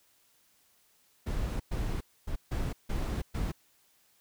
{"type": "noise bursts at uneven times", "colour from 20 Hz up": "brown", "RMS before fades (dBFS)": -32, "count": 6, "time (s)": [[1.26, 1.6], [1.71, 2.01], [2.27, 2.36], [2.51, 2.73], [2.89, 3.22], [3.34, 3.52]], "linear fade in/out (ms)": 10, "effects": ["white hiss -67 dBFS RMS until 4.2 s"]}